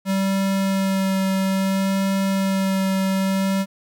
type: tone with vibrato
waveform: square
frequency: 192.9 Hz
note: G3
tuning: 28 cents flat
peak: -19 dBFS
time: 0.05-3.66 s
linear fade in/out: 50 ms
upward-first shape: sine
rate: 0.6 Hz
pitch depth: 12 cents each way
effects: 10-bit